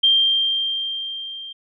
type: tone with level ramp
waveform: sine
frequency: 3176 Hz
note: G7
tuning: 22 cents sharp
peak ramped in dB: -11 to -32 dBFS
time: 0.03-1.53 s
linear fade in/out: 10 ms
effects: none